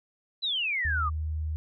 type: exponential sweep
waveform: sine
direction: down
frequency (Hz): 4058 to 1155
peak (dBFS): -26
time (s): 0.42-1.1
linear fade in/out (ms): 20
type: tone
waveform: sine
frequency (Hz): 77.78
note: D#2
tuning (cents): 0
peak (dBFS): -28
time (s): 0.85-1.56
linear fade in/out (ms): 0
effects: none